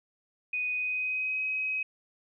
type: tone with pitch glide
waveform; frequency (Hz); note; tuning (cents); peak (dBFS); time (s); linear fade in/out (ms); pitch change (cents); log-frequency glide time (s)
sine; 2489 to 2535; D#7 to D#7; 0 to +32; -28; 0.53-1.83; 5; +32; 0.72-1.42
effects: none